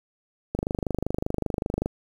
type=click train; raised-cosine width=2 ms; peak=-12 dBFS; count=34; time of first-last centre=0.55-1.86 s; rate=25.2 Hz; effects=8-bit

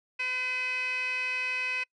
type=tone with band-pass filter; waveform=15% pulse; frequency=507 Hz; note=B4; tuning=45 cents sharp; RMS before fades=-31 dBFS; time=0.19-1.84 s; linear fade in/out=10 ms; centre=2600 Hz; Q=7.4; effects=noise-tail reverb RT60 0.1 s tail -26 dB re dry + resampled to 22050 Hz

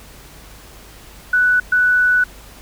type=tone bursts at uneven times; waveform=sine; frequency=1484 Hz; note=F#6; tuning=5 cents sharp; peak=-11 dBFS; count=2; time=1.33-1.6 / 1.72-2.24 s; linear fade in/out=5 ms; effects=added 50 Hz sine -43 dBFS peak until 2.61 s + pink hiss -42 dBFS RMS until 2.61 s

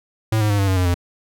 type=tone with pitch steps; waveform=square; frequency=110.1 / 105.98 / 102.02 / 98.2 / 94.53 / 90.99 / 87.59 Hz; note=A2 / G#2 / G#2 / G2 / F#2 / F#2 / F2; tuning=+2 / +36 / -30 / +4 / +38 / -28 / +6 cents; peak=-16 dBFS; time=0.32-0.943 s; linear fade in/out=5 ms; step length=89 ms; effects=none

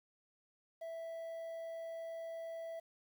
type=tone with quantisation; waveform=triangle; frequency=659.3 Hz; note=E5; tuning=in tune; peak=-40 dBFS; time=0.81-2.8 s; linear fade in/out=10 ms; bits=11; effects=none

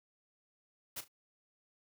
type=noise with echo; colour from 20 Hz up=white; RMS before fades=-41 dBFS; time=0.96-1.01 s; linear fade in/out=10 ms; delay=36 ms; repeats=2; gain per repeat=-13 dB; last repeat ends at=1.082 s; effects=none

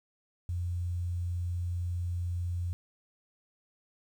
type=tone with quantisation; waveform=sine; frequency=87.8 Hz; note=F2; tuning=10 cents sharp; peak=-30 dBFS; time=0.49-2.73 s; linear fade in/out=0 ms; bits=10; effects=none

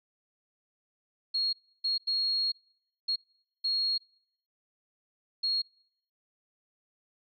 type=tone bursts at uneven times; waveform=sine; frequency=4291 Hz; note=C8; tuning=43 cents sharp; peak=-26 dBFS; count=6; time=1.34-1.53 / 1.84-1.98 / 2.07-2.52 / 3.08-3.16 / 3.64-3.98 / 5.43-5.62 s; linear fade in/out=10 ms; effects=noise-tail reverb RT60 0.7 s tail -25 dB re dry

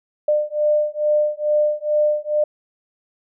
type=beating tone pair; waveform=sine; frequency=599 / 601.3 Hz; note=D5 / D5; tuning=+34 / +41 cents; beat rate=2.3 Hz; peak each=-19 dBFS; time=0.28-2.44 s; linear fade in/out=5 ms; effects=none

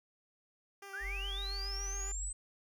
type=tone with vibrato; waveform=10% pulse; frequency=394.5 Hz; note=G4; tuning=11 cents sharp; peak=-39 dBFS; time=0.82-2.12 s; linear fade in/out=5 ms; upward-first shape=square; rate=7.2 Hz; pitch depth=14 cents each way
type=linear sweep; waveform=sine; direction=up; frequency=1417 to 8210 Hz; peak=-39 dBFS; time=0.93-2.33 s; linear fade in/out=10 ms
type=tone; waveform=sine; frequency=46 Hz; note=F#1; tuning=9 cents flat; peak=-38 dBFS; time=1-2.33 s; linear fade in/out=50 ms
effects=none

